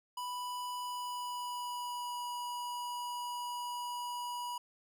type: tone with pitch glide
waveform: square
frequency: 987.8 to 972 Hz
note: B5 to B5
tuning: 0 to -28 cents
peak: -38 dBFS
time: 0.17-4.58 s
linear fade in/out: 5 ms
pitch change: -28 cents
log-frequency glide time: 0.78-2.26 s
effects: none